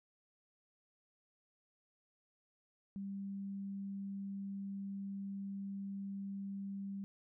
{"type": "tone", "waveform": "sine", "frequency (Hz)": 197.2, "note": "G3", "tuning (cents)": 11, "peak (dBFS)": -40, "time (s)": [2.96, 7.04], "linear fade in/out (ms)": 0, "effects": []}